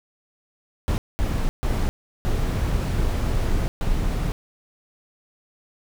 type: noise bursts at uneven times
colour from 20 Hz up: brown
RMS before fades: -22 dBFS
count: 5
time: 0.88-0.98 / 1.19-1.49 / 1.63-1.89 / 2.25-3.68 / 3.81-4.32 s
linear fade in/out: 0 ms
effects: none